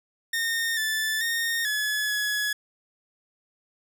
sawtooth tone with pitch steps, 1834 / 1754 / 1842 / 1705 / 1690 Hz, A#6 / A6 / A#6 / G#6 / G#6, -29 / -6 / -21 / +45 / +30 cents, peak -21 dBFS, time 0.33-2.53 s, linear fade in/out 5 ms, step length 440 ms, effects none

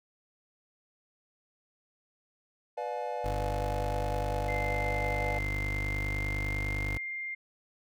triangle chord, B diminished seventh, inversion none, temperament just, 493.9 / 592.7 / 711.2 / 853.4 Hz, B4 / D5 / F5 / Ab5, 0 / +16 / +31 / +47 cents, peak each -36 dBFS, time 2.77-5.39 s, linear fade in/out 10 ms
25% pulse tone, 49.94 Hz, G1, 33 cents sharp, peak -28 dBFS, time 3.24-6.98 s, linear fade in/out 10 ms
sine tone with pitch glide, 2085 to 2108 Hz, C7 to C7, -7 to +12 cents, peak -34 dBFS, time 4.48-7.35 s, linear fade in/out 10 ms, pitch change +19 cents, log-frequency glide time 5.43-6.91 s
effects none

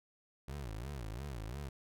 25% pulse tone with vibrato, 61.74 Hz, B1, in tune, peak -37 dBFS, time 0.48-1.69 s, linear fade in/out 5 ms, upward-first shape sine, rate 2.9 Hz, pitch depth 290 cents each way, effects none

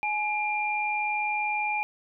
sine tone pair together, 842.3 / 2389 Hz, G#5 / D7, +24 / +29 cents, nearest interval octave + tritone, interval 1805 cents, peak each -28 dBFS, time 0.03-1.83 s, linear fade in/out 0 ms, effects none

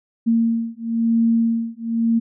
sine beating tone pair, 228.8 / 229.8 Hz, A#3 / A#3, -32 / -25 cents, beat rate 1 Hz, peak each -19 dBFS, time 0.26-2.2 s, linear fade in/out 20 ms, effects none

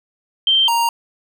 sine / square tone pair in turn, 3138 / 932.9 Hz, G7 / A#5, +1 / +1 cents, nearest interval octave + major sixth, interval 2100 cents, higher first, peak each -11 / -15 dBFS, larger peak first, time 0.47-0.68 / 0.68-0.89 s, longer neither, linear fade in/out 2 ms, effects none

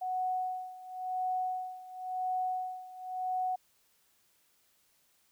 sine tone with tremolo, 740 Hz, F#5, in tune, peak -29 dBFS, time 0.01-3.56 s, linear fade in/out 10 ms, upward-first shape sine, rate 0.95 Hz, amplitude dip 85%, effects white hiss -70 dBFS RMS until 5.31 s

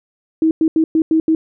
sine tone bursts at uneven times, 320 Hz, D#4, 49 cents sharp, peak -10 dBFS, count 6, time 0.42-0.51 / 0.61-0.68 / 0.76-0.84 / 0.95-1.02 / 1.11-1.2 / 1.28-1.35 s, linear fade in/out 2 ms, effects none

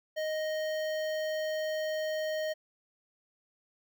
square tone with notch filter, 622.3 Hz, D#5, in tune, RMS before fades -33 dBFS, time 0.16-2.54 s, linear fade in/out 20 ms, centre 9600 Hz, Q 0.72, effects none

